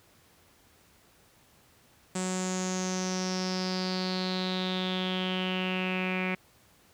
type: tone with low-pass filter sweep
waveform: sawtooth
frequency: 185 Hz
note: F#3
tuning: in tune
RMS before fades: -31 dBFS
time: 2.15-6.35 s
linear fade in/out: 5 ms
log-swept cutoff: 7800 to 2300 Hz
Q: 7.1
effects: pink hiss -61 dBFS RMS until 6.93 s + high-pass 60 Hz 12 dB/octave